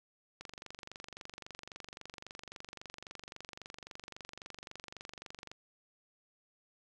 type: click train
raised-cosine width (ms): 0.2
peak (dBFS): -28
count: 122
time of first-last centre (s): 0.41-5.515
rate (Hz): 23.7
effects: none